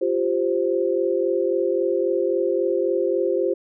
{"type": "chord", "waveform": "sine", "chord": "F suspended second", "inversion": "none", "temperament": "just", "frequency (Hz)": [349.2, 392.9, 523.8], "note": ["F4", "G4", "C5"], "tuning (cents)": [0, 4, 2], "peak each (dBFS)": -23, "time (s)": [0.01, 3.54], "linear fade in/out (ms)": 10, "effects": []}